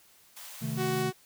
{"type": "high-pass noise", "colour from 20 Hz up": "white", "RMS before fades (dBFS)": -45, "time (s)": [0.36, 1.03], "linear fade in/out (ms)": 10, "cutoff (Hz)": 560, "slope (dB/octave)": 48}
{"type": "chord", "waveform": "triangle", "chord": "A diminished", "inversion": "first", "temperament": "equal", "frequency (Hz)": [130.81, 155.56, 220], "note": ["C3", "Eb3", "A3"], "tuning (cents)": [0, 0, 0], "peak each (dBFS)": -33, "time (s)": [0.61, 1.11], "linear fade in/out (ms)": 20}
{"type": "tone", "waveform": "sawtooth", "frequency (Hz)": 372.9, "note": "F#4", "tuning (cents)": 14, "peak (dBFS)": -25, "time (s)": [0.76, 1.13], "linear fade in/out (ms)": 50}
{"effects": ["white hiss -60 dBFS RMS until 1.25 s"]}